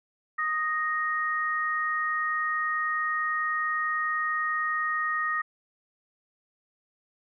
sine tone pair together, 1244.5 / 1864.6 Hz, D#6 / A#6, 0 / 0 cents, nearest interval perfect fifth, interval 700 cents, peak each -28 dBFS, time 0.38-5.42 s, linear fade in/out 10 ms, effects none

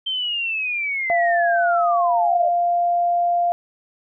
sine linear sweep, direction down, 3136 to 587.3 Hz, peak -21 dBFS, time 0.06-2.49 s, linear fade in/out 10 ms
sine tone with pitch glide, 689 to 697 Hz, F5 to F5, -24 to -4 cents, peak -16 dBFS, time 1.1-3.52 s, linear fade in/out 0 ms, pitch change +20 cents, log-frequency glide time 1.56-2.05 s
effects none

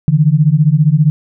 sine beating tone pair, 144.5 / 159.5 Hz, D3 / D#3, -28 / +43 cents, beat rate 15 Hz, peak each -10 dBFS, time 0.08-1.1 s, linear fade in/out 0 ms, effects none

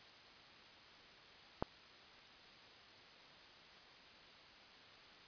click, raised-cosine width 1 ms, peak -21 dBFS, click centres 1.625 s, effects white hiss -59 dBFS RMS until 5.27 s + resampled to 11025 Hz

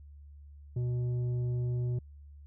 triangle tone with tanh clipping, 122.7 Hz, B2, 11 cents flat, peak -30 dBFS, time 0.76-1.99 s, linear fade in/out 5 ms, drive 11 dB, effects added 72 Hz sine -48 dBFS peak until 2.46 s

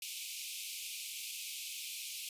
pink high-pass noise, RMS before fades -43 dBFS, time 0.02-2.29 s, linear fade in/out 2 ms, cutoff 2300 Hz, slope 96 dB/octave, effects resampled to 32000 Hz

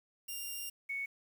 5% pulse / sine tone pair in turn, 2794 / 2218 Hz, F7 / C#7, 0 / 0 cents, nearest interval major third, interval 400 cents, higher first, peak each -30 / -35 dBFS, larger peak first, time 0.28-0.7 / 0.89-1.06 s, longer first, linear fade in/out 10 ms, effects 10-bit

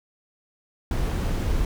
brown noise, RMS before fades -24 dBFS, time 0.91-1.65 s, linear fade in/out 2 ms, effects none

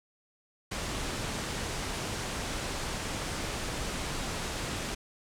pink low-pass noise, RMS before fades -35 dBFS, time 0.71-4.95 s, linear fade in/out 10 ms, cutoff 9300 Hz, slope 24 dB/octave, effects none

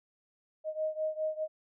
sine beating tone pair, 622.3 / 627.2 Hz, D#5 / D#5, 0 / +14 cents, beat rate 4.9 Hz, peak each -33 / -35 dBFS, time 0.64-1.48 s, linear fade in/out 50 ms, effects none

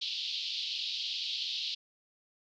white band-pass noise, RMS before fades -36 dBFS, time 0.01-1.75 s, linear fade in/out 10 ms, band 2900 to 4600 Hz, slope 48 dB/octave, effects none

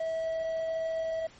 triangle tone, 649 Hz, E5, 27 cents flat, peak -27 dBFS, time 0-1.27 s, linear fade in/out 5 ms, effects pink hiss -55 dBFS RMS until 1.39 s + MP3 32 kbps

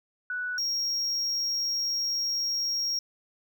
sine / triangle tone pair in turn, 1480 / 5588 Hz, F#6 / F8, 0 / 0 cents, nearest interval octave + major seventh, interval 2300 cents, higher second, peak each -29 / -25 dBFS, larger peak second, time 0.3-0.58 / 0.58-2.99 s, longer second, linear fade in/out 2 ms, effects none

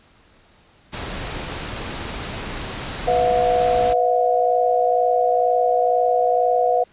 pink noise, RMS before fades -29 dBFS, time 0.92-3.94 s, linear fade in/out 20 ms
sine chord, B suspended fourth, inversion none, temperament equal with one note detuned, 493.9 / 659.3 / 721.4 Hz, B4 / E5 / F#5, 0 / 0 / -44 cents, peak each -19 / -22 / -18 dBFS, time 3.07-6.84 s, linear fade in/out 10 ms
effects pink hiss -54 dBFS RMS until 6.92 s + resampled to 8000 Hz

